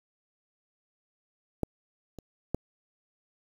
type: clicks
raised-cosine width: 2 ms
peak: -14 / -29 / -14 dBFS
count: 3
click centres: 1.633 / 2.187 / 2.546 s
effects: 8-bit